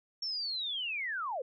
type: linear sweep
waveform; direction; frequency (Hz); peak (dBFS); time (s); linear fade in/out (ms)
sine; down; 5500 to 466.7; -33; 0.22-1.42; 5
effects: none